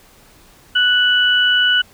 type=tone pair together; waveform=sine; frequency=1480 / 2960 Hz; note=F#6 / F#7; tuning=0 / 0 cents; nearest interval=octave; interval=1200 cents; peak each=-14 dBFS; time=0.75-1.82 s; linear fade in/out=10 ms; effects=pink hiss -48 dBFS RMS until 1.93 s